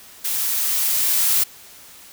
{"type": "noise with level ramp", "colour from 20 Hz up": "blue", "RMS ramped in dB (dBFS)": [-23, -17], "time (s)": [0.24, 1.44], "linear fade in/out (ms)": 10, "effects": ["white hiss -44 dBFS RMS until 2.12 s"]}